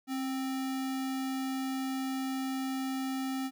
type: tone with sample-and-hold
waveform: sine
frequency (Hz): 265.6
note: C4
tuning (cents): +26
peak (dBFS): -31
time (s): 0.07-3.51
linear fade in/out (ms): 50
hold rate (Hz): 1050
effects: none